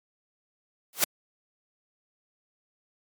white noise with exponential growth, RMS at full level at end -18 dBFS, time 0.93-1.04 s, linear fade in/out 1 ms, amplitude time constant 23 ms, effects high-pass 200 Hz 12 dB/octave + MP3 96 kbps

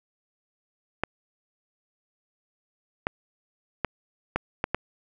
clicks, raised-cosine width 0.5 ms, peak -9 dBFS, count 6, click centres 1.036 / 3.069 / 3.847 / 4.36 / 4.641 / 4.746 s, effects none

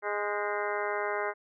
harmonic tone with a mistuned harmonic, 206.8 Hz, G#3, 7 cents flat, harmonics 2 / 3 / 4 / 5 / 6 / 7 / 8 / 9 / 10, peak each -34 / -36 / -37 / -38 / -39 / -39 / -40 / -41 / -41 dBFS, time 0.02-1.34 s, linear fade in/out 50 ms, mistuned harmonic 8, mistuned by -70 cents, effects none

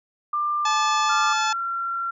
sine tone, 1191 Hz, D6, 24 cents sharp, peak -21 dBFS, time 0.33-1.33 s, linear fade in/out 5 ms
harmonic tone, 866 Hz, A5, 28 cents flat, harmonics 1 / 2 / 3 / 4 / 5 / 6 / 7 / 8, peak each -24 / -31 / -31 / -31 / -35 / -35 / -37 / -34 dBFS, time 0.65-1.53 s, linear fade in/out 5 ms
sine tone with pitch glide, 1387 to 1367.1 Hz, F6 to F6, -12 to -37 cents, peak -24 dBFS, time 1.09-2.11 s, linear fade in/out 10 ms, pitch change -25 cents, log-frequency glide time 1.3-1.5 s
effects none

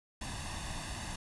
pink noise with comb filter, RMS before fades -40 dBFS, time 0.21-1.16 s, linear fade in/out 5 ms, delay 1.1 ms, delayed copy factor +0.7, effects resampled to 24000 Hz

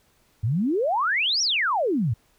sine exponential two-way sweep, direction up then down, 98.9 to 5860 to 98.9 Hz, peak -20 dBFS, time 0.43-2.14 s, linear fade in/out 10 ms, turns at 1.42 s, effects pink hiss -63 dBFS RMS until 2.38 s

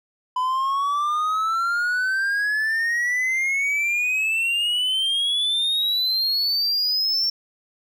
triangle exponential sweep, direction up, 1001 to 5470 Hz, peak -18 dBFS, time 0.36-7.3 s, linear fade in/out 5 ms, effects none

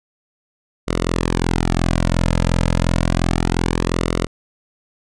sawtooth tone with flanger, 42.82 Hz, F1, 33 cents flat, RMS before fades -18 dBFS, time 0.87-4.27 s, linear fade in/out 20 ms, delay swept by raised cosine 1.2 to 2.7 ms, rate 0.3 Hz, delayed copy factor -0.75, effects resampled to 22050 Hz

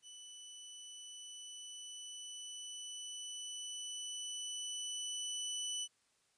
20% pulse tone with level ramp, 2982 Hz, F#7, 13 cents sharp, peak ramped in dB -46 to -32 dBFS, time 0.02-5.88 s, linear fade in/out 50 ms, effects white hiss -75 dBFS RMS until 6.37 s + resampled to 22050 Hz

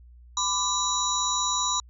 sine tone cluster, 1006 / 1171 / 3916 / 5870 / 6850 Hz, B5 / D6 / B7 / F#8 / A8, +32 / -5 / -15 / -15 / -47 cents, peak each -29 / -32 / -28 / -31 / -30 dBFS, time 0.37-1.8 s, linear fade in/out 2 ms, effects added 60 Hz sine -47 dBFS peak until 1.89 s

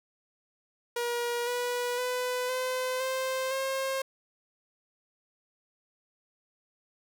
sawtooth tone with pitch steps, 477.6 / 488.5 / 499.6 / 511 / 522.6 / 534.5 Hz, A#4 / B4 / B4 / C5 / C5 / C5, +42 / -19 / +20 / -41 / -2 / +37 cents, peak -25 dBFS, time 0.96-4.02 s, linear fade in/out 5 ms, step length 510 ms, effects none

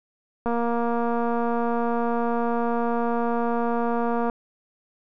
click train, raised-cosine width 1 ms, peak -13 dBFS, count 903, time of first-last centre 0.46-4.298 s, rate 235 Hz, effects none

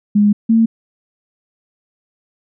sine tone pair in turn, 206.7 / 226 Hz, G#3 / A3, -8 / +47 cents, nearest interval major second, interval 155 cents, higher second, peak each -8 dBFS, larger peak neither, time 0.15-0.33 / 0.49-0.66 s, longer first, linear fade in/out 10 ms, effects none

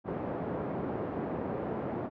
white band-pass noise, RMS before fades -35 dBFS, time 0.04-2.1 s, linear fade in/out 50 ms, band 110 to 510 Hz, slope 12 dB/octave, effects low-pass 2000 Hz 12 dB/octave

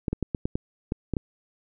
clicks, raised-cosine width 3 ms, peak -13 dBFS, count 9, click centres 0.082 / 0.13 / 0.227 / 0.348 / 0.455 / 0.555 / 0.921 / 1.137 / 1.168 s, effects none

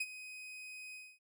40% pulse tone with ADSR envelope, 2510 Hz, D#7, 15 cents sharp, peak -31 dBFS, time 0-1.19 s, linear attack 8 ms, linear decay 43 ms, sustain -14 dB, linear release 250 ms, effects resampled to 32000 Hz

